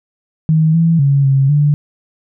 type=tone with pitch steps; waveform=sine; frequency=158.1 / 165.5 / 139.7 / 136 / 146.8 Hz; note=D#3 / E3 / C#3 / C#3 / D3; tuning=+28 / +7 / +14 / -33 / 0 cents; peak=-8 dBFS; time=0.49-1.74 s; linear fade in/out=0 ms; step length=250 ms; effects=none